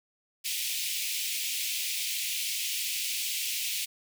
pink high-pass noise, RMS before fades -32 dBFS, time 0.44-3.86 s, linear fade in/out 20 ms, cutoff 2300 Hz, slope 48 dB/octave, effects none

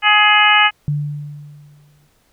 harmonic tone, 420 Hz, G#4, 19 cents sharp, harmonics 2 / 3 / 4 / 5 / 6 / 7, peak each -16 / -16 / -16 / -16 / -16 / -16 dBFS, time 0.02-0.71 s, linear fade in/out 50 ms
sine tone with exponential decay, 146.8 Hz, D3, in tune, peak -14 dBFS, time 0.88-2.08 s, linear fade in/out 0 ms, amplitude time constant 260 ms
effects pink hiss -59 dBFS RMS until 2.32 s

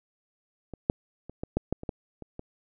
clicks, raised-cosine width 2 ms, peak -25 / -8 / -27 / -19 / -11 / -13 / -25 / -17 / -27 / -24 dBFS, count 10, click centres 0.737 / 0.899 / 1.296 / 1.435 / 1.57 / 1.726 / 1.834 / 1.892 / 2.223 / 2.394 s, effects none

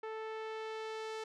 sawtooth tone with low-pass filter sweep, 439.7 Hz, A4, 1 cent flat, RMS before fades -42 dBFS, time 0.03-1.24 s, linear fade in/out 5 ms, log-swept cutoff 1900 to 6100 Hz, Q 0.84, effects none

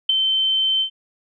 sine tone with ADSR envelope, 3092 Hz, G7, 24 cents flat, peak -10 dBFS, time 0.09-0.9 s, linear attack 6 ms, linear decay 10 ms, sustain -6 dB, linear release 90 ms, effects none

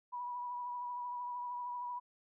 sine tone with vibrato, 977 Hz, B5, 19 cents flat, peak -38 dBFS, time 0.12-2 s, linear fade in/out 20 ms, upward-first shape triangle, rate 13 Hz, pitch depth 31 cents each way, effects none

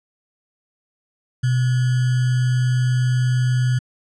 sine tone with sample-and-hold, 125.8 Hz, B2, 32 cents sharp, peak -15 dBFS, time 1.43-3.79 s, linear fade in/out 10 ms, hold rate 1575 Hz, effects resampled to 22050 Hz

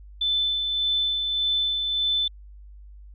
sine tone with tremolo, 3520 Hz, A7, in tune, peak -20 dBFS, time 0.21-2.28 s, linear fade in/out 5 ms, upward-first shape sine, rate 1.7 Hz, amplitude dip 35%, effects added 50 Hz sine -42 dBFS peak until 3.14 s

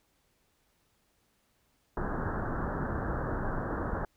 pink low-pass noise, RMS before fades -33 dBFS, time 1.97-4.05 s, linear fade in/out 2 ms, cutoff 1700 Hz, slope 96 dB/octave, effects pink hiss -72 dBFS RMS until 4.16 s

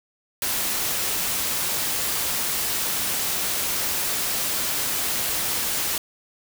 white noise, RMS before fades -25 dBFS, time 0.42-5.98 s, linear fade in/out 2 ms, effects none

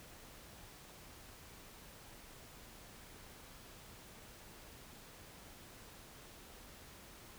silence, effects pink hiss -56 dBFS RMS until 7.38 s

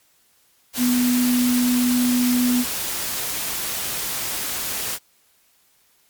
sine tone in noise, 246.9 Hz, B3, in tune, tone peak -16 dBFS, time 0.77-2.65 s, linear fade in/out 50 ms, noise white, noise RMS -26 dBFS, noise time 0.73-4.99 s, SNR +7 dB, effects white hiss -60 dBFS RMS until 6.09 s + MP3 96 kbps

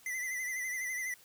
square tone with vibrato, 2014 Hz, B6, 33 cents sharp, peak -35 dBFS, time 0.06-1.14 s, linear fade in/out 2 ms, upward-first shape sine, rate 12 Hz, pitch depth 55 cents each way, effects white hiss -60 dBFS RMS until 1.24 s

